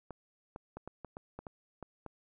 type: clicks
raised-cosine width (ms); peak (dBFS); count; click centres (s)
1; -29; 10; 0.107 / 0.561 / 0.77 / 0.876 / 1.047 / 1.169 / 1.39 / 1.468 / 1.827 / 2.063
effects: none